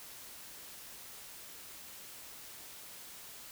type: silence
effects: white hiss -50 dBFS RMS until 3.51 s